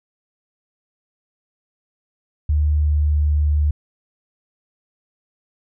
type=tone with pitch glide; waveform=sine; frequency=74.9 to 74.43 Hz; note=D2 to D2; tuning=+35 to +24 cents; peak=-14 dBFS; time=2.49-3.71 s; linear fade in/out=5 ms; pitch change=-11 cents; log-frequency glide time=2.71-3.33 s; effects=none